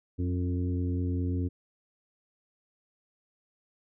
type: harmonic tone with a mistuned harmonic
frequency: 89.7 Hz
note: F2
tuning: 47 cents sharp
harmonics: 1 / 2 / 3 / 4 / 5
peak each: -28 / -39 / -33 / -41 / -44 dBFS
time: 0.18-1.49 s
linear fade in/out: 20 ms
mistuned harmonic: 4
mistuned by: -23 cents
effects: none